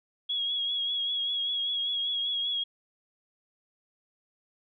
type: tone with vibrato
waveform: sine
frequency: 3322 Hz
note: G#7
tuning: in tune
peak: -27 dBFS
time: 0.29-2.64 s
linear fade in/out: 10 ms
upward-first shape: triangle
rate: 5.1 Hz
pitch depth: 39 cents each way
effects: none